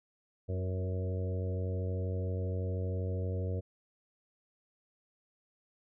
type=harmonic tone with a mistuned harmonic; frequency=92.6 Hz; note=F#2; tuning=2 cents sharp; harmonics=1 / 2 / 3 / 4 / 5 / 6 / 7; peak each=-32 / -44 / -47 / -46 / -42 / -46 / -50 dBFS; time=0.48-3.61 s; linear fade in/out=20 ms; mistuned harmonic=5; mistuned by=+16 cents; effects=none